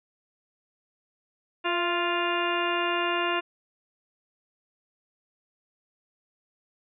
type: harmonic tone with a mistuned harmonic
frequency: 349.2 Hz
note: F4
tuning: in tune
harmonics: 1 / 2 / 3 / 4 / 5 / 6 / 7 / 8 / 10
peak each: -30 / -32 / -30 / -33 / -34 / -41 / -36 / -32 / -45 dBFS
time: 1.64-3.41 s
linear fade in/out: 20 ms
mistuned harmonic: 2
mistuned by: -36 cents
effects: none